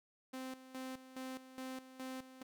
sawtooth tone with tremolo, 260 Hz, C4, 11 cents flat, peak -39 dBFS, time 0.33-2.43 s, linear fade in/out 10 ms, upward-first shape square, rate 2.4 Hz, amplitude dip 75%, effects none

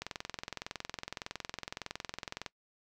click train, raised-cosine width 0.2 ms, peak -20 dBFS, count 54, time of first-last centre 0.02-2.462 s, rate 21.7 Hz, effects noise-tail reverb RT60 0.1 s tail -21 dB re dry

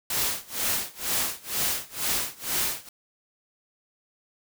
white noise with tremolo, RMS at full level -25 dBFS, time 0.1-2.89 s, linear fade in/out 2 ms, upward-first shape sine, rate 2.1 Hz, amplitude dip 95%, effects none

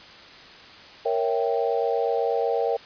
sine chord, A# diminished seventh, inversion none, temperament equal, 466.2 / 554.4 / 659.3 / 784 Hz, A#4 / C#5 / E5 / G5, 0 / 0 / 0 / 0 cents, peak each -24 / -28 / -29 / -28 dBFS, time 1.05-2.77 s, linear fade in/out 10 ms, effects white hiss -45 dBFS RMS until 2.85 s + resampled to 11025 Hz

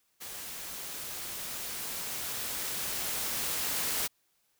white noise with level ramp, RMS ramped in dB -42 to -31 dBFS, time 0.2-4.08 s, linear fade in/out 20 ms, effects white hiss -73 dBFS RMS until 4.59 s

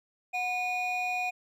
triangle tone pair together, 730.8 / 2458 Hz, F#5 / D#7, -22 / -22 cents, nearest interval octave + major sixth, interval 2100 cents, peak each -28 dBFS, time 0.33-1.31 s, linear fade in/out 20 ms, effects tanh soft clip ceiling -24 dBFS

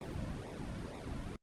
brown noise with flanger, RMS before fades -42 dBFS, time 0.01-1.36 s, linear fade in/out 2 ms, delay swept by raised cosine 0.65 to 2.55 ms, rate 2.1 Hz, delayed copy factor -1, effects low-pass 10000 Hz 12 dB/octave + Opus 32 kbps

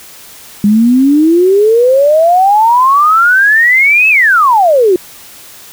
sine exponential two-way sweep, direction up then down, 201 to 2637 to 346.3 Hz, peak -4 dBFS, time 0.64-4.96 s, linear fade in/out 2 ms, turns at 4.09 s, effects white hiss -34 dBFS RMS until 5.72 s

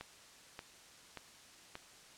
click train, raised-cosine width 0.3 ms, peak -28 dBFS, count 4, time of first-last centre 0.01-1.754 s, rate 1.72 Hz, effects white hiss -58 dBFS RMS until 2.17 s + low-pass 8000 Hz 12 dB/octave

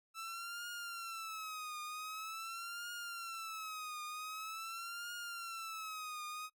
sawtooth tone with vibrato, 1318.5 Hz, E6, in tune, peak -39 dBFS, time 0.14-6.5 s, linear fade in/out 50 ms, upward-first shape triangle, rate 0.45 Hz, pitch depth 140 cents each way, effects noise-tail reverb RT60 0.1 s tail -23 dB re dry

